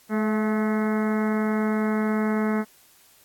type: harmonic tone with a mistuned harmonic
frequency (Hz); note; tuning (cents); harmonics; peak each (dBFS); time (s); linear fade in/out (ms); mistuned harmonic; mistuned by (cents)
215; A3; -40; 1 / 2 / 3 / 4 / 5 / 6 / 7 / 8 / 9 / 10; -22 / -29 / -34 / -36 / -38 / -36 / -38 / -41 / -41 / -41; 0.09-2.65; 50; 3; +37
effects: white hiss -56 dBFS RMS until 3.24 s + AAC 64 kbps